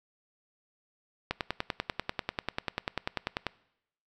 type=click train; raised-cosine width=0.3 ms; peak=-13 dBFS; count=23; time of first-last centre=1.31-3.467 s; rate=10.2 Hz; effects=noise-tail reverb RT60 0.8 s tail -22 dB re dry